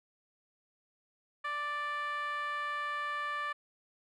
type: tone with band-pass filter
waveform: 10% pulse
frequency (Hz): 587.3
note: D5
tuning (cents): 0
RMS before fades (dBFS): -36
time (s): 1.44-3.53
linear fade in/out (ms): 10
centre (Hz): 1400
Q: 6.5
effects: none